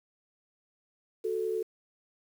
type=tone pair together; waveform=sine; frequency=369.3 / 440 Hz; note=F#4 / A4; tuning=-3 / 0 cents; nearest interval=minor third; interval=303 cents; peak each=-33 / -30 dBFS; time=1.24-1.63 s; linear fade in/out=10 ms; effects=9-bit